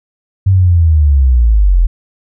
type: linear sweep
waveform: sine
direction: down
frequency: 98 to 40.07 Hz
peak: -5 dBFS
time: 0.46-1.87 s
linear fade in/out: 10 ms
effects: none